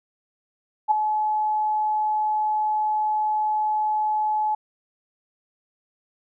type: tone with ADSR envelope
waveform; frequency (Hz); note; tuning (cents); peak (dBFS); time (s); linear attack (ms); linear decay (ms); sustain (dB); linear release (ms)
sine; 855; A5; -50; -12; 0.88-4.55; 32; 7; -8; 6
effects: none